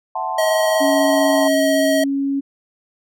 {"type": "chord", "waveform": "sine", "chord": "F# half-diminished seventh", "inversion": "third", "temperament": "equal", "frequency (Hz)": [659.3, 740, 880, 1046.5], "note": ["E5", "F#5", "A5", "C6"], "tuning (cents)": [0, 0, 0, 0], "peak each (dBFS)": [-30, -25, -24, -27], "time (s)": [0.15, 1.48], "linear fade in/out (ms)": 5}
{"type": "tone with vibrato", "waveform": "square", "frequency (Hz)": 635, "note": "D#5", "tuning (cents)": 35, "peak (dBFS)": -16, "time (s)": [0.38, 2.04], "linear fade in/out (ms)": 5, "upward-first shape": "sine", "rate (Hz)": 16, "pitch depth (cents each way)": 12}
{"type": "tone with pitch glide", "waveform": "sine", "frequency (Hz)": [280, 276.5], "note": ["C#4", "C#4"], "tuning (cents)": [18, -4], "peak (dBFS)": -17, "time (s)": [0.8, 2.41], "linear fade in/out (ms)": 20, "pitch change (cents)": -22, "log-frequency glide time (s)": [1.26, 1.52]}
{"effects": []}